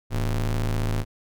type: ring-modulated tone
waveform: square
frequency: 65.4 Hz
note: C2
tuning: in tune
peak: -20 dBFS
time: 0.1-1.05 s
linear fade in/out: 50 ms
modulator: 37.9 Hz
effects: none